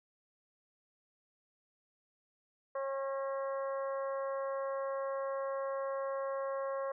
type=harmonic tone with a mistuned harmonic; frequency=272 Hz; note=C#4; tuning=33 cents flat; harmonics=2 / 3 / 4 / 5 / 6 / 7; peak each=-35 / -51 / -41 / -51 / -53 / -55 dBFS; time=2.75-6.92 s; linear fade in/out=5 ms; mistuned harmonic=3; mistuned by=-17 cents; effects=none